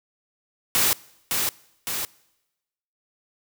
white noise with echo, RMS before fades -20 dBFS, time 0.75-0.93 s, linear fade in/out 0 ms, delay 560 ms, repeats 2, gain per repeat -4 dB, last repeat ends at 2.05 s, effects noise-tail reverb RT60 1.0 s tail -24 dB re dry

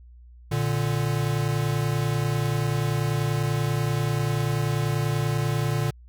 square tone pair together, 116.54 / 146.83 Hz, A#2 / D3, 0 / 0 cents, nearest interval major third, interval 400 cents, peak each -26 dBFS, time 0.51-5.91 s, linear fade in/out 10 ms, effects added 60 Hz sine -45 dBFS peak until 6.08 s

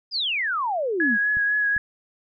sine exponential sweep, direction down, 5120 to 196 Hz, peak -22 dBFS, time 0.11-1.18 s, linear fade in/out 50 ms
sine tone with vibrato, 1674 Hz, G#6, 13 cents sharp, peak -19 dBFS, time 1-1.78 s, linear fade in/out 2 ms, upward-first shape triangle, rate 4 Hz, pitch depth 28 cents each way
clicks, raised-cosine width 5 ms, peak -27 dBFS, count 2, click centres 1.37 / 1.765 s
effects none

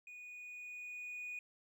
triangle tone with level ramp, 2466 Hz, D#7, 16 cents flat, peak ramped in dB -48 to -39 dBFS, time 0.07-1.39 s, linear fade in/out 2 ms, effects tanh soft clip ceiling -36 dBFS

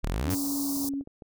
sawtooth exponential sweep, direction up, 32.34 to 108.1 Hz, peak -23 dBFS, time 0.03-0.35 s, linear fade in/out 10 ms
sine tone with pitch glide, 280.8 to 277.3 Hz, C#4 to C#4, +22 to +1 cents, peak -28 dBFS, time 0.24-1.04 s, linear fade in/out 50 ms, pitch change -21 cents, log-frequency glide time 0.55-0.92 s
white band-stop noise, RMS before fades -34 dBFS, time 0.3-0.89 s, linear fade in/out 2 ms, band 1100 to 4400 Hz, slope 48 dB/octave
clicks, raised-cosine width 2 ms, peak -31 dBFS, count 7, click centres 0.767 / 0.847 / 0.886 / 0.937 / 1.01 / 1.074 / 1.222 s
effects none

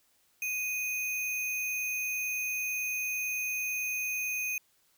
sine tone with sample-and-hold, 2489 Hz, D#7, in tune, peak -30 dBFS, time 0.42-4.58 s, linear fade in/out 2 ms, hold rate 8820 Hz, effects white hiss -69 dBFS RMS until 4.97 s

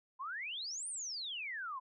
sine exponential two-way sweep, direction up then down, 987.8 to 9397 to 987.8 Hz, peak -39 dBFS, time 0.19-1.8 s, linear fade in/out 20 ms, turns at 0.88 s, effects none

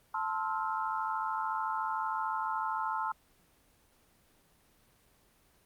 sine chord, F major seventh, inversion first, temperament equal with one note detuned, 880 / 1046.5 / 1303.4 / 1396.9 Hz, A5 / C6 / E6 / F6, 0 / 0 / -20 / 0 cents, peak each -34 / -36 / -37 / -40 dBFS, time 0.14-3.12 s, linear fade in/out 5 ms, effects pink hiss -66 dBFS RMS until 5.65 s + Opus 24 kbps

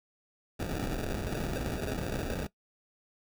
pink noise with sample-and-hold, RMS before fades -34 dBFS, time 0.59-2.47 s, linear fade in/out 10 ms, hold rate 1050 Hz, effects noise-tail reverb RT60 0.1 s tail -19 dB re dry

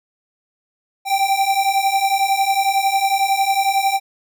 square beating tone pair, 776 / 787 Hz, G5 / G5, -18 / +7 cents, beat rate 11 Hz, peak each -20 / -18 dBFS, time 1.05-4 s, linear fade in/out 50 ms, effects none

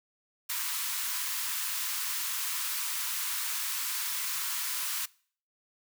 white high-pass noise, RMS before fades -33 dBFS, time 0.49-5.06 s, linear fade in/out 10 ms, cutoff 910 Hz, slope 96 dB/octave, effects noise-tail reverb RT60 0.5 s tail -23 dB re dry

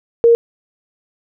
sine tone, 466.2 Hz, A#4, in tune, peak -6 dBFS, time 0.24-0.35 s, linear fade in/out 0 ms, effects none

